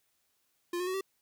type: tone with pitch steps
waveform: square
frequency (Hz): 349.2 / 360.9 / 373 / 385.5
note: F4 / F#4 / F#4 / G4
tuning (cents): 0 / -43 / +14 / -29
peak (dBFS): -32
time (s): 0.73-1.01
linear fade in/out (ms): 5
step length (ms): 70
effects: white hiss -75 dBFS RMS until 1.21 s